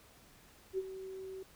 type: tone with ADSR envelope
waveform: sine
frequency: 380 Hz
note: F#4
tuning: 46 cents sharp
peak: -30 dBFS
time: 0.73-1.43 s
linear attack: 51 ms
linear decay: 38 ms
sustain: -12 dB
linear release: 5 ms
effects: pink hiss -61 dBFS RMS until 1.55 s